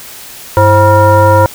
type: tone with frequency modulation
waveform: sine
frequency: 530 Hz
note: C5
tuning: 22 cents sharp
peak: -3 dBFS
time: 0.57-1.46 s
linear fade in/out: 0 ms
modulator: 431 Hz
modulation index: 1.4
effects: white hiss -30 dBFS RMS until 1.54 s